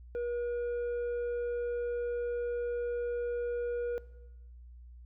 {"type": "tone with tanh clipping", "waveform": "sine", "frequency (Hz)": 480, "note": "B4", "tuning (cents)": -49, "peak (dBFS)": -33, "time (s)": [0.15, 3.98], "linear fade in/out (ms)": 0, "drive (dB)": 5, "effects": ["noise-tail reverb RT60 1.0 s tail -18 dB re dry", "added 60 Hz sine -48 dBFS peak until 5.05 s"]}